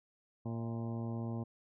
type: harmonic tone with a mistuned harmonic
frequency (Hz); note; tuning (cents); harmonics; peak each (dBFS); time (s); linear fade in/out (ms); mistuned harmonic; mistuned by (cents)
115.6; A#2; -14; 1 / 2 / 3 / 4 / 5 / 6 / 7 / 8 / 9; -38 / -40 / -47 / -52 / -52 / -54 / -54 / -58 / -58; 0.45-1.44; 10; 6; -49
effects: none